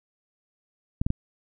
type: clicks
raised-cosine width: 5 ms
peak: -12 dBFS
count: 3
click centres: 1.015 / 1.065 / 1.104 s
effects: none